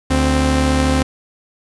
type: tone pair together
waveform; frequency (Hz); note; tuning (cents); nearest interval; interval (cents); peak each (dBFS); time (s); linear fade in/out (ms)
sawtooth; 73.42 / 261.6; D2 / C4; 0 / 0; octave + minor seventh; 2200; -12; 0.1-1.03; 10
effects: resampled to 24000 Hz + 8-bit